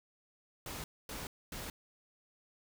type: noise bursts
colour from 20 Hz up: pink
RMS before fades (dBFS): -43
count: 3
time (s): 0.66-1.7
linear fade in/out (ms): 2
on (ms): 180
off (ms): 250
effects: none